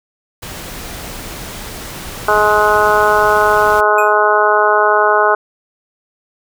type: noise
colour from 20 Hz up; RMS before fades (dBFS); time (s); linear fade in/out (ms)
pink; -28; 0.42-3.81; 10
type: harmonic tone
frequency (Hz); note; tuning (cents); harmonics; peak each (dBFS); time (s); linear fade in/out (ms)
210.6; G#3; +24; 2 / 3 / 4 / 5 / 6 / 7; -16 / -16 / -16 / -16 / -16 / -16; 2.28-5.35; 5
type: tone with exponential decay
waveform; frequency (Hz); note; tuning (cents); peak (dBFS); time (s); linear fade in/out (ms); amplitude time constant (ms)
square; 2489; D#7; 0; -19; 3.98-4.15; 5; 36
effects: none